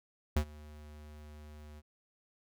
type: tone with ADSR envelope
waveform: square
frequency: 75.2 Hz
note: D2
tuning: 42 cents sharp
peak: -25 dBFS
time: 0.36-1.82 s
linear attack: 6 ms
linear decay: 77 ms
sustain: -24 dB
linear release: 38 ms
effects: none